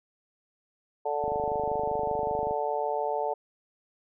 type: harmonic tone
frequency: 146.83 Hz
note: D3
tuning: in tune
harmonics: 3 / 4 / 5 / 6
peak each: -32 / -32 / -32 / -32 dBFS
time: 1.05-3.34 s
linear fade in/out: 10 ms
type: click train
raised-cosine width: 2 ms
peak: -25 dBFS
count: 33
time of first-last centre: 1.24-2.51 s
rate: 25.2 Hz
effects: none